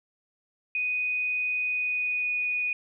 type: tone with pitch glide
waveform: sine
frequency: 2489 to 2472 Hz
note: D#7 to D#7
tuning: 0 to -12 cents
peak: -25 dBFS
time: 0.75-2.73 s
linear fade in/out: 2 ms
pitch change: -12 cents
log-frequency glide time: 1.65-2.46 s
effects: none